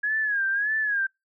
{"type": "tone with vibrato", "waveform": "sine", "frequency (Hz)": 1661.2, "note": "G#6", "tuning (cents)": 0, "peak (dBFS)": -22, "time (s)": [0.03, 1.07], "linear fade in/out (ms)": 10, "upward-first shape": "sine", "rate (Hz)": 1.7, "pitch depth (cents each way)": 100, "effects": ["noise-tail reverb RT60 0.2 s tail -25 dB re dry"]}